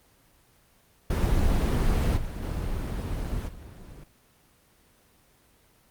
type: noise with level steps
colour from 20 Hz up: brown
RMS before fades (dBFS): -23 / -33 / -30 / -43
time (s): 1.1-4.04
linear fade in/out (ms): 5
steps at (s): 2.16 / 2.42 / 3.47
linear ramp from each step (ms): 20
effects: pink hiss -61 dBFS RMS until 5.9 s + Opus 24 kbps